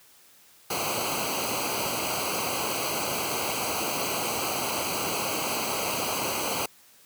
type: noise with comb filter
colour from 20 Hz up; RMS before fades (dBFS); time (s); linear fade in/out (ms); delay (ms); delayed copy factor
pink; -29; 0.7-6.66; 5; 0.56; -0.9
effects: white hiss -56 dBFS RMS until 7.05 s + high-pass 80 Hz 12 dB/octave